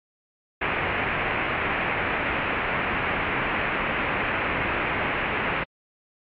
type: low-pass noise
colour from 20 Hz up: white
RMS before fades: -26 dBFS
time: 0.61-5.64 s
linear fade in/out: 10 ms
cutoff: 2600 Hz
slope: 48 dB/octave
effects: AAC 64 kbps